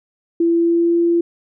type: tone with pitch glide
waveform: sine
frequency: 336.6 to 340.7 Hz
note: E4 to F4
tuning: +36 to -43 cents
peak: -12 dBFS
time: 0.4-1.21 s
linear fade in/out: 5 ms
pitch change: +21 cents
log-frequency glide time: 0.52-0.98 s
effects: none